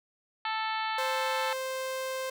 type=harmonic tone; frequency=440 Hz; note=A4; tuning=in tune; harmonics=2 / 3 / 4 / 5 / 6 / 7 / 8 / 9 / 10; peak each=-32 / -36 / -38 / -40 / -42 / -43 / -44 / -45 / -46 dBFS; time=0.45-1.53 s; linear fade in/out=2 ms
type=tone; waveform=sawtooth; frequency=523.3 Hz; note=C5; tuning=in tune; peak=-28 dBFS; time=0.98-2.3 s; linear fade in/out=5 ms
effects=none